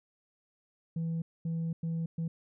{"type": "tone bursts at uneven times", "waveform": "sine", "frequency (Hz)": 164.7, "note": "E3", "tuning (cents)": -1, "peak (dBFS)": -28, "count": 4, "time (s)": [[0.96, 1.22], [1.45, 1.73], [1.83, 2.06], [2.18, 2.28]], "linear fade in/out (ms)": 5, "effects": ["tanh soft clip ceiling -29 dBFS"]}